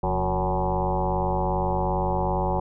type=tone with frequency modulation; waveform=sine; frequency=462.6 Hz; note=A#4; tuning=13 cents flat; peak=-21 dBFS; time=0.03-2.6 s; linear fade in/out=5 ms; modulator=97.5 Hz; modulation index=5; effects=none